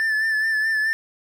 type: tone with vibrato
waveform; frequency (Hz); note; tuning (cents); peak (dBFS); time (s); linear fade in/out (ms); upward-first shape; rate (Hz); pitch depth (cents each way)
triangle; 1758; A6; -2; -17; 0-0.93; 0; sine; 4.7; 36
effects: none